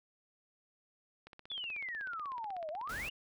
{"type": "click train", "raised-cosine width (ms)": 0.3, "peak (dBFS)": -35, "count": 29, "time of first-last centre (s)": [1.27, 2.998], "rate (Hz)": 16.2}
{"type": "exponential two-way sweep", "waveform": "sine", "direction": "down then up", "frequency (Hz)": [3520, 595, 2918], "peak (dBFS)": -38, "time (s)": [1.5, 3.1], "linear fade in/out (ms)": 5, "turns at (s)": 2.7}
{"type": "noise", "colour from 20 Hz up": "pink", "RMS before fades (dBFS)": -46, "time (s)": [2.89, 3.09], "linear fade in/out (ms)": 5}
{"effects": []}